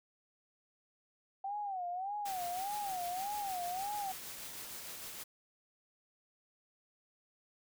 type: tone with vibrato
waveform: sine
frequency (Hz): 765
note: G5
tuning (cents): -42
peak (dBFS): -36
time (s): 1.44-4.12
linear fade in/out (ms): 5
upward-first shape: sine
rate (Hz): 1.7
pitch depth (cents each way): 150
type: noise with tremolo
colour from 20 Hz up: white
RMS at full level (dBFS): -45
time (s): 2.25-5.24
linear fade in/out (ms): 10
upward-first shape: sine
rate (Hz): 6.5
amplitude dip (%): 25
effects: none